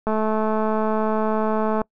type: click train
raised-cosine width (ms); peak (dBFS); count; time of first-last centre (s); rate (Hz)
1; -10; 380; 0.07-1.817; 217
effects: noise-tail reverb RT60 0.1 s tail -25 dB re dry